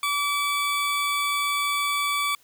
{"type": "tone", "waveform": "20% pulse", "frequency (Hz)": 1151, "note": "D6", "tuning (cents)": -35, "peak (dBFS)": -18, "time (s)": [0.03, 2.35], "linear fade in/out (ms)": 2, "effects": ["white hiss -59 dBFS RMS until 2.43 s"]}